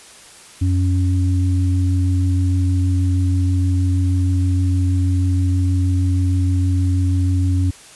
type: tone pair together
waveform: sine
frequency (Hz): 90.29 / 277.2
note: F#2 / C#4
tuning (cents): -42 / 0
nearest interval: octave + perfect fifth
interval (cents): 1942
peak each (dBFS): -14 / -23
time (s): 0.61-7.71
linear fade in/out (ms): 10
effects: white hiss -42 dBFS RMS until 7.95 s + resampled to 24000 Hz